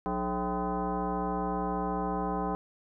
sine tone with frequency modulation, 298.3 Hz, D4, 27 cents sharp, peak -28 dBFS, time 0.06-2.55 s, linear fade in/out 0 ms, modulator 241 Hz, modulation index 3.3, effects none

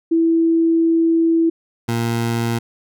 sine / 20% pulse tone pair in turn, 329.6 / 116.53 Hz, E4 / A#2, 0 / 0 cents, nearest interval octave + tritone, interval 1800 cents, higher first, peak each -12 / -13 dBFS, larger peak first, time 0.11-1.5 / 1.88-2.59 s, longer first, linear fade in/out 10 ms, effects none

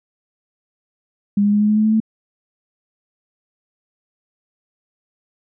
sine tone with pitch steps, 202.9 / 205.3 / 207.6 / 210.1 / 212.5 / 215 / 217.5 / 220 Hz, G#3 / G#3 / G#3 / G#3 / G#3 / A3 / A3 / A3, -40 / -20 / 0 / +20 / +40 / -40 / -20 / 0 cents, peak -12 dBFS, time 1.37-2.002 s, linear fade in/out 5 ms, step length 79 ms, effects none

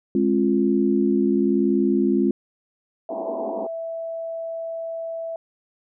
sine chord, F minor, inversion first, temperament equal with one note detuned, 207.7 / 268.1 / 349.2 Hz, Ab3 / C4 / F4, 0 / +42 / 0 cents, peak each -21 dBFS, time 0.15-2.31 s, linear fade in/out 2 ms
sine tone, 659.3 Hz, E5, in tune, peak -27 dBFS, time 3.09-5.36 s, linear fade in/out 2 ms
pink band-pass noise, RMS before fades -31 dBFS, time 3.1-3.67 s, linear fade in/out 5 ms, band 210 to 1000 Hz, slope 96 dB/octave
effects none

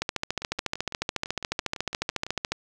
two click trains, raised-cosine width 0.2 ms, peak -19 / -9 dBFS, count 12 / 36, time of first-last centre 0.42-2.266 / 0.02-2.52 s, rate 5.96 / 14 Hz, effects none

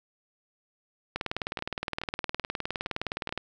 two click trains, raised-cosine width 0.3 ms, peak -14 / -24 dBFS, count 44 / 5, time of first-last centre 1.16-3.376 / 1.59-3.292 s, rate 19.4 / 2.35 Hz, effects none

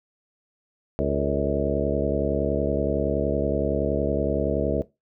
harmonic tone with a mistuned harmonic, 70.7 Hz, C#2, 35 cents sharp, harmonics 1 / 2 / 3 / 4 / 5 / 6 / 7 / 8 / 9, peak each -30 / -30 / -30 / -30 / -30 / -30 / -30 / -30 / -30 dBFS, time 0.99-4.82 s, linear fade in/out 0 ms, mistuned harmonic 7, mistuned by -66 cents, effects noise-tail reverb RT60 0.2 s tail -17 dB re dry

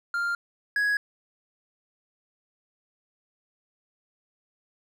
triangle tone pair in turn, 1396.9 / 1667 Hz, F6 / G#6, 0 / +6 cents, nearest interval minor third, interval 306 cents, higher second, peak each -23 / -20 dBFS, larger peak second, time 0.14-0.35 / 0.76-0.97 s, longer neither, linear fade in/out 2 ms, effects none

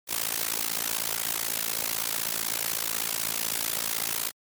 white noise with amplitude modulation, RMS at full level -25 dBFS, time 0.07-4.32 s, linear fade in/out 50 ms, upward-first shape sine, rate 56 Hz, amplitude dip 100%, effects high-pass 100 Hz 12 dB/octave + MP3 96 kbps

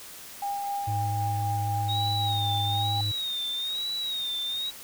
sine tone with tremolo, 804 Hz, G5, 44 cents sharp, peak -27 dBFS, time 0.42-3.01 s, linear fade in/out 5 ms, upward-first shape sine, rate 3.9 Hz, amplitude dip 25%
triangle tone, 103.83 Hz, G#2, in tune, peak -25 dBFS, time 0.87-3.12 s, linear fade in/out 10 ms
sine tone with vibrato, 3745 Hz, A#7, 7 cents sharp, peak -28 dBFS, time 1.88-4.71 s, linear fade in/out 20 ms, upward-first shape sine, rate 1.1 Hz, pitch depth 87 cents each way
effects tanh soft clip ceiling -14 dBFS + white hiss -44 dBFS RMS until 4.83 s

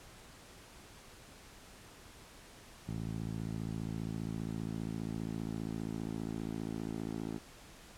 10% pulse tone with band-pass filter sweep, 55 Hz, A1, in tune, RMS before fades -39 dBFS, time 2.87-7.39 s, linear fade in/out 20 ms, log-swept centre 140 to 300 Hz, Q 1.1, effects pink hiss -55 dBFS RMS until 7.97 s + low-pass 11000 Hz 12 dB/octave

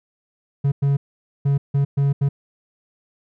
triangle tone bursts at uneven times, 140 Hz, C#3, 18 cents sharp, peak -13 dBFS, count 6, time 0.64-0.72 / 0.82-0.97 / 1.45-1.58 / 1.74-1.85 / 1.97-2.13 / 2.21-2.29 s, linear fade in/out 10 ms, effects none

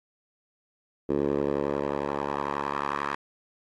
10% pulse tone with band-pass filter sweep, 71.1 Hz, C#2, 45 cents sharp, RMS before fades -29 dBFS, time 1.09-3.15 s, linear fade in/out 5 ms, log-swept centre 390 to 1300 Hz, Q 1.9, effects AAC 32 kbps

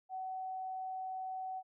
sine tone, 753 Hz, F#5, 30 cents sharp, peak -38 dBFS, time 0.09-1.63 s, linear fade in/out 50 ms, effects none

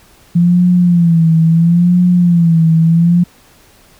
sine tone with vibrato, 170.3 Hz, F3, 43 cents flat, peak -6 dBFS, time 0.35-3.24 s, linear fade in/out 10 ms, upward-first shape sine, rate 0.74 Hz, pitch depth 85 cents each way, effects pink hiss -46 dBFS RMS until 3.99 s

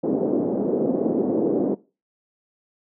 pink band-pass noise, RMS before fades -22 dBFS, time 0.03-1.75 s, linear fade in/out 10 ms, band 230 to 490 Hz, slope 24 dB/octave, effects noise-tail reverb RT60 0.3 s tail -20 dB re dry

